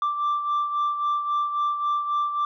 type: beating tone pair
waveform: sine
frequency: 1174.7 / 1178.4 Hz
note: D6 / D6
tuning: 0 / +6 cents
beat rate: 3.7 Hz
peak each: -21 / -28 dBFS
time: 0.02-2.45 s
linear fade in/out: 2 ms
effects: tanh soft clip ceiling -19 dBFS